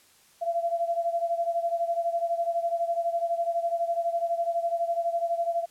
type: beating tone pair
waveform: sine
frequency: 677 / 689 Hz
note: E5 / F5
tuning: +46 / -24 cents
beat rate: 12 Hz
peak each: -26 / -30 dBFS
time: 0.41-5.66 s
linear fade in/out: 20 ms
effects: white hiss -59 dBFS RMS until 5.7 s + low-pass 12000 Hz 12 dB/octave